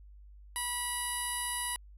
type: tone with low-pass filter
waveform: 15% pulse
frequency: 975 Hz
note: B5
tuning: 23 cents flat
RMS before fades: -35 dBFS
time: 0.56-1.76 s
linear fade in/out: 0 ms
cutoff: 11000 Hz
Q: 9
effects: added 50 Hz sine -50 dBFS peak until 1.97 s